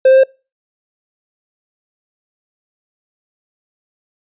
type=tone with pitch steps; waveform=triangle; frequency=523.3 / 527.2 / 531.2 Hz; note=C5 / C5 / C5; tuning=0 / +13 / +26 cents; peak=-3 dBFS; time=0.05-0.236 s; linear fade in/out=5 ms; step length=62 ms; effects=noise-tail reverb RT60 0.3 s tail -26 dB re dry + resampled to 8000 Hz